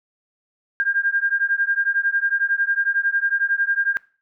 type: beating tone pair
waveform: sine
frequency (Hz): 1600 / 1611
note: G6 / G6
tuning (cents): +35 / +47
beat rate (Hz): 11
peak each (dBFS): -21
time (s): 0.8-3.97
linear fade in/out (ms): 0
effects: noise-tail reverb RT60 0.4 s tail -22 dB re dry